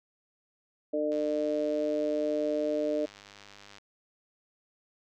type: harmonic tone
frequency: 150.4 Hz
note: D3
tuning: 42 cents sharp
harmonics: 2 / 3 / 4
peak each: -32 / -33 / -29 dBFS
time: 0.93-3.06 s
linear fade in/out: 10 ms
type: click train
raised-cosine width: 0.2 ms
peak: -32 dBFS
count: 270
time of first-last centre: 1.12-3.783 s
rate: 101 Hz
effects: none

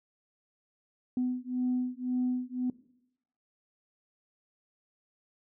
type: beating tone pair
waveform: sine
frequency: 250 / 251.9 Hz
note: B3 / B3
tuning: +21 / +34 cents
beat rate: 1.9 Hz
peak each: -31 dBFS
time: 1.17-2.7 s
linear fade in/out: 2 ms
effects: noise-tail reverb RT60 0.8 s tail -19 dB re dry + tanh soft clip ceiling -22 dBFS

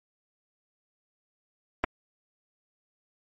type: clicks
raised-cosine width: 0.5 ms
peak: -10 dBFS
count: 2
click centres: 1.839 / 1.842 s
effects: MP3 48 kbps

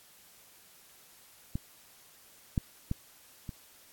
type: clicks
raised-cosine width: 5 ms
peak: -20 / -15 / -18 / -26 dBFS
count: 4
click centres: 1.555 / 2.578 / 2.914 / 3.492 s
effects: white hiss -58 dBFS RMS until 3.92 s + AAC 64 kbps

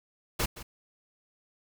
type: noise with echo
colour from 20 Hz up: pink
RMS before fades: -28 dBFS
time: 0.39-0.46 s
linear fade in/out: 10 ms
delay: 170 ms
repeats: 1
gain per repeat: -15 dB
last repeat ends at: 0.63 s
effects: none

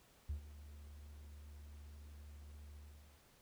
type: tone with ADSR envelope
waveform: triangle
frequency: 73.42 Hz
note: D2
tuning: in tune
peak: -33 dBFS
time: 0.29-3.26 s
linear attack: 8 ms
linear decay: 100 ms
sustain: -17 dB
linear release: 480 ms
effects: tanh soft clip ceiling -34 dBFS + pink hiss -68 dBFS RMS until 3.41 s

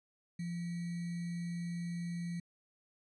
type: tone with sample-and-hold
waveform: sine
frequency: 172.3 Hz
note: F3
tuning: 23 cents flat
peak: -36 dBFS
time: 0.39-2.4 s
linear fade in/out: 5 ms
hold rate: 2100 Hz
effects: resampled to 24000 Hz

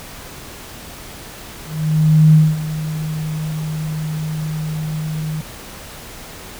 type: tone with ADSR envelope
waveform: sine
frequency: 155.6 Hz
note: D#3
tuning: in tune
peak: -5 dBFS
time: 1.65-5.41 s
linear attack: 690 ms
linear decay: 220 ms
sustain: -15 dB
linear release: 5 ms
effects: pink hiss -35 dBFS RMS until 6.59 s

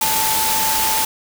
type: tone in noise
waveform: sine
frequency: 880 Hz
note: A5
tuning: in tune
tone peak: -21 dBFS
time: 0.01-1.05 s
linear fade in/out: 5 ms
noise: white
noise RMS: -19 dBFS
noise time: 0.01-1.05 s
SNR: -5 dB
effects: none

